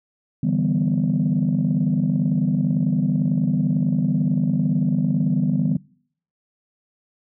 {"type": "chord", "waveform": "sine", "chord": "E minor seventh", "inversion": "third", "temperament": "equal", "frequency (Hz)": [146.83, 164.81, 196, 246.9], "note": ["D3", "E3", "G3", "B3"], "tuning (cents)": [0, 0, 0, 0], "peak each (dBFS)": -22, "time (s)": [0.43, 5.77], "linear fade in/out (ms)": 5, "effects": ["noise-tail reverb RT60 0.6 s tail -25 dB re dry", "tanh soft clip ceiling -11 dBFS"]}